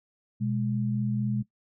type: tone pair together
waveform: sine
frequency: 123.47 / 207.7 Hz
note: B2 / G#3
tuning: 0 / 0 cents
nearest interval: major sixth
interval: 900 cents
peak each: -28 dBFS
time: 0.4-1.43 s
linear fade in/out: 20 ms
effects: noise-tail reverb RT60 0.1 s tail -18 dB re dry